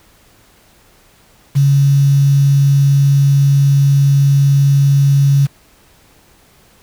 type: tone with quantisation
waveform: sine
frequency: 139.7 Hz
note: C#3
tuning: 14 cents sharp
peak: -7 dBFS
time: 1.55-5.47 s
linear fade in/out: 20 ms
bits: 5
effects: pink hiss -49 dBFS RMS until 6.82 s